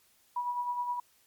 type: tone with tremolo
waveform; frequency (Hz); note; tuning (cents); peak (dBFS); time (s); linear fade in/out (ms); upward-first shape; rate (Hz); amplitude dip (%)
sine; 974; B5; -24; -28; 0.36-1; 5; sine; 9.6; 50
effects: white hiss -66 dBFS RMS until 1.26 s + MP3 96 kbps